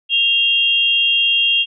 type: tone pair together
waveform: sine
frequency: 2779 / 3242 Hz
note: F7 / G#7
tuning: -9 / -42 cents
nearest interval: minor third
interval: 267 cents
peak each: -15 dBFS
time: 0.09-1.66 s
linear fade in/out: 50 ms
effects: none